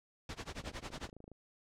pink noise with tremolo, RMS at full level -41 dBFS, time 0.29-1.1 s, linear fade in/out 2 ms, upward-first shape sine, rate 11 Hz, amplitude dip 95%
click train, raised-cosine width 2 ms, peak -39 dBFS, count 19, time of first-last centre 0.64-1.317 s, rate 26.6 Hz
effects low-pass 6000 Hz 12 dB/octave

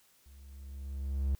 triangle tone with level ramp, 68.4 Hz, C#2, 23 cents flat, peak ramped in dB -51 to -24 dBFS, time 0.26-1.35 s, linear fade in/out 0 ms, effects white hiss -66 dBFS RMS until 1.39 s

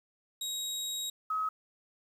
25% pulse / sine tone pair in turn, 3800 / 1275.4 Hz, A#7 / D#6, +33 / +42 cents, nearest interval octave + perfect fifth, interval 1891 cents, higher first, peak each -30 / -29 dBFS, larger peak second, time 0.41-1.1 / 1.3-1.49 s, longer first, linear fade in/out 5 ms, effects 10-bit

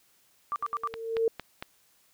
sine tone bursts, 1174.7 Hz, D6, in tune, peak -27 dBFS, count 4, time 0.52-0.874 s, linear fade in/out 0 ms, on 39 ms, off 66 ms
sine tone with exponential growth, 453.4 Hz, A#4, 48 cents flat, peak -20 dBFS, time 0.59-1.28 s, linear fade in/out 2 ms, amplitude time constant 150 ms
click train, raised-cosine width 0.3 ms, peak -19 dBFS, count 4, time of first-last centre 0.94-1.625 s, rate 4.38 Hz
effects white hiss -65 dBFS RMS until 2.13 s

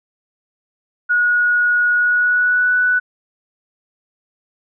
sine tone with pitch glide, 1453 to 1485.2 Hz, F#6 to F#6, -32 to +6 cents, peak -12 dBFS, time 1.09-3 s, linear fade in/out 20 ms, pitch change +38 cents, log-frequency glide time 1.95-2.77 s, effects none

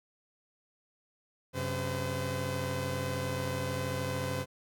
sawtooth tone cluster, 94.3 / 134.9 / 510 Hz, F#2 / C#3 / C5, +33 / -47 / -44 cents, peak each -33 / -32 / -32 dBFS, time 1.53-4.46 s, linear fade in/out 50 ms, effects none

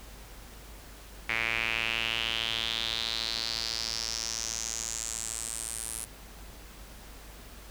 sawtooth tone with band-pass filter sweep, 113.8 Hz, A#2, 41 cents flat, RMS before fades -33 dBFS, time 1.29-6.05 s, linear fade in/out 5 ms, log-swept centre 2200 to 10000 Hz, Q 4.8, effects added 50 Hz sine -48 dBFS peak until 7.7 s + pink hiss -50 dBFS RMS until 7.7 s

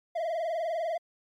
triangle tone with vibrato, 659.3 Hz, E5, in tune, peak -26 dBFS, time 0.15-0.98 s, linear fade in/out 10 ms, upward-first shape sine, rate 20 Hz, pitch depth 99 cents each way, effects MP3 96 kbps

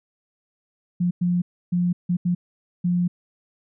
sine tone bursts at uneven times, 176.6 Hz, F3, 20 cents sharp, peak -18 dBFS, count 6, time 1-1.11 / 1.21-1.42 / 1.72-1.93 / 2.09-2.17 / 2.25-2.35 / 2.84-3.08 s, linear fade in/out 10 ms, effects none

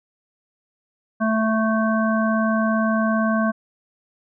harmonic tone, 220.6 Hz, A3, 5 cents sharp, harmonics 1 / 3 / 5 / 7, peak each -19 / -24 / -26 / -27 dBFS, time 1.2-3.52 s, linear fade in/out 20 ms, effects none

